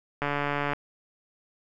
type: click train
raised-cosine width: 0.5 ms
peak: -13 dBFS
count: 75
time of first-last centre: 0.22-0.734 s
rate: 144 Hz
effects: none